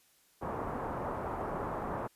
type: low-pass noise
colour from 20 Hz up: white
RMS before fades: -37 dBFS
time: 0.41-2.08 s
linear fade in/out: 20 ms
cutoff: 1100 Hz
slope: 24 dB/octave
effects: white hiss -67 dBFS RMS until 2.15 s + resampled to 32000 Hz